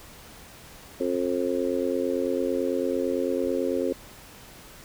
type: harmonic tone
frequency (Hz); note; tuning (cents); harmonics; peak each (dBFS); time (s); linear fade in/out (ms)
89; F2; +33; 3 / 4 / 5 / 6; -29 / -29 / -29 / -29; 1-3.93; 5
effects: pink hiss -47 dBFS RMS until 4.84 s